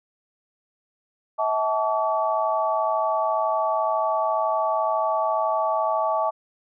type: tone cluster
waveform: sine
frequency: 644 / 756 / 870 / 1141 Hz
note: E5 / F#5 / A5 / C#6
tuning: -41 / +37 / -20 / +50 cents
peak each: -24 / -31 / -25 / -26 dBFS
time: 1.38-6.31 s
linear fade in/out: 20 ms
effects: none